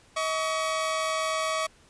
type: tone pair together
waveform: sawtooth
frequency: 636.5 / 1131 Hz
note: D#5 / C#6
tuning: +39 / +34 cents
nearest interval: minor seventh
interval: 995 cents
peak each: -25 dBFS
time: 0.16-1.67 s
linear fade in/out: 10 ms
effects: pink hiss -58 dBFS RMS until 1.89 s + resampled to 22050 Hz